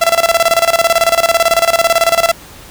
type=tone with tremolo; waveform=sawtooth; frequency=671 Hz; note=E5; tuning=31 cents sharp; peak=-3 dBFS; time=0.01-2.32 s; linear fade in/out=10 ms; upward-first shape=square; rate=18 Hz; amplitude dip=80%; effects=pink hiss -36 dBFS RMS until 2.7 s